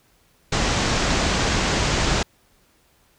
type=low-pass noise; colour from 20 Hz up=pink; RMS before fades=-21 dBFS; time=0.52-2.23 s; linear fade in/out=5 ms; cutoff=7400 Hz; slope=48 dB/octave; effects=pink hiss -60 dBFS RMS until 3.18 s